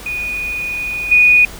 sine tone with level steps, 2468 Hz, D#7, 15 cents flat, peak -19 / -6 dBFS, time 0.06-1.45 s, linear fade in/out 2 ms, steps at 1.11 s, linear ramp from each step 10 ms, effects added 50 Hz sine -36 dBFS peak until 1.59 s + pink hiss -34 dBFS RMS until 1.59 s

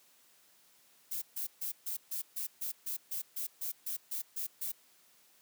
violet noise bursts, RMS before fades -37 dBFS, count 15, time 1.11-4.72 s, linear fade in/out 10 ms, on 110 ms, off 140 ms, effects white hiss -65 dBFS RMS until 5.41 s + high-pass 150 Hz 12 dB/octave

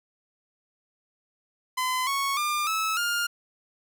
sawtooth tone with pitch steps, 1020 / 1105.9 / 1199.1 / 1300.1 / 1409.6 Hz, C6 / C#6 / D6 / E6 / F6, -44 / -4 / +36 / -24 / +16 cents, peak -21 dBFS, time 1.77-3.27 s, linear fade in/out 10 ms, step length 300 ms, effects none

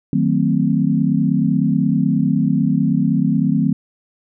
sine chord, D# diminished seventh, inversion none, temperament equal with one note detuned, 155.56 / 185 / 225.4 / 261.6 Hz, D#3 / F#3 / A3 / C4, 0 / 0 / +42 / 0 cents, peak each -19 dBFS, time 0.13-3.73 s, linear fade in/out 2 ms, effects none

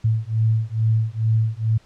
sine beating tone pair, 110 / 112.3 Hz, A2 / A2, 0 / +36 cents, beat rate 2.3 Hz, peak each -20 dBFS, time 0.04-1.78 s, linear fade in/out 10 ms, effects pink hiss -55 dBFS RMS until 1.85 s + low-pass 6000 Hz 12 dB/octave

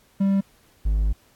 triangle tone pair in turn, 196 / 51.91 Hz, G3 / G#1, 0 / 0 cents, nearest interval octave + major seventh, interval 2300 cents, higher first, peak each -15 / -16 dBFS, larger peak first, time 0.2-0.41 / 0.85-1.13 s, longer second, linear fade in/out 10 ms, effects pink hiss -59 dBFS RMS until 1.35 s + AAC 64 kbps

